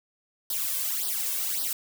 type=noise with flanger; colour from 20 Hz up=blue; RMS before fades=-29 dBFS; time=0.5-1.73 s; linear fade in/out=2 ms; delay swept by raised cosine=0.21 to 1.91 ms; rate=1.8 Hz; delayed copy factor=+1; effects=none